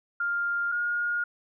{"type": "tone pair in turn", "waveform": "sine", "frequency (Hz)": [1401, 1427.1], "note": ["F6", "F6"], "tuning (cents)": [5, 37], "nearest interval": "unison", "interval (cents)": 32, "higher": "second", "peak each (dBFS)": -25, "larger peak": "neither", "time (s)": [[0.2, 0.72], [0.72, 1.24]], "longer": "neither", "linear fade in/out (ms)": 5, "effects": []}